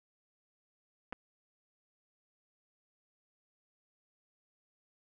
clicks, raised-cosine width 0.5 ms, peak -26 dBFS, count 2, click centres 1.125 / 1.129 s, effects 11-bit

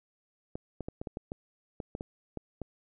clicks, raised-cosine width 2 ms, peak -23 dBFS, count 12, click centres 0.555 / 0.807 / 0.885 / 1.015 / 1.072 / 1.171 / 1.319 / 1.802 / 1.951 / 2.009 / 2.373 / 2.617 s, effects none

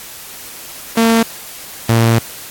sawtooth tone pair in turn, 227.6 / 114.89 Hz, A#3 / A#2, -41 / -25 cents, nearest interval octave, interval 1184 cents, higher first, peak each -5 dBFS, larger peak neither, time 0.97-1.23 / 1.89-2.19 s, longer second, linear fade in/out 5 ms, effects white hiss -32 dBFS RMS until 2.5 s + AAC 64 kbps

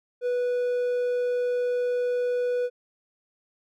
triangle tone, 491.6 Hz, B4, 8 cents flat, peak -21 dBFS, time 0.21-2.7 s, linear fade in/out 50 ms, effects none

